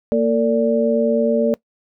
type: tone cluster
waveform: sine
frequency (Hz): 230.5 / 451.7 / 581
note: A#3 / A4 / D5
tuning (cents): -19 / +45 / -19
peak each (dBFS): -18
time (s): 0.12-1.54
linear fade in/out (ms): 0
effects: noise-tail reverb RT60 0.1 s tail -22 dB re dry